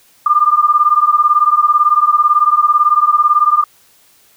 sine beating tone pair, 1193 / 1211 Hz, D6 / D#6, +27 / -47 cents, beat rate 18 Hz, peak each -11 dBFS, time 0.26-3.64 s, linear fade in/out 5 ms, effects white hiss -50 dBFS RMS until 4.36 s

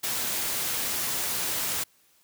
white noise, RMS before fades -29 dBFS, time 0.03-1.84 s, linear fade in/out 10 ms, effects white hiss -63 dBFS RMS until 2.23 s + high-pass 60 Hz 12 dB/octave

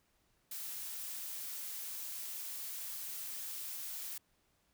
blue noise, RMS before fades -43 dBFS, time 0.51-4.18 s, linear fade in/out 5 ms, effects pink hiss -75 dBFS RMS until 4.73 s

